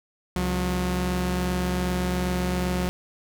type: tone pair together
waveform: sawtooth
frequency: 67.8 / 180.84 Hz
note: C#2 / F#3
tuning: -38 / -39 cents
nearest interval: octave + perfect fourth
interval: 1699 cents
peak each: -24 / -21 dBFS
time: 0.36-2.89 s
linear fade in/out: 0 ms
effects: none